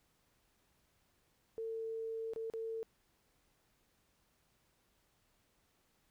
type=tone with dropouts; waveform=sine; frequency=449.5 Hz; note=A4; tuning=37 cents sharp; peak=-38 dBFS; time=1.58-2.83 s; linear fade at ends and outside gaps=0 ms; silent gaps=2.335-2.361 / 2.5-2.537 s; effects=pink hiss -75 dBFS RMS until 6.1 s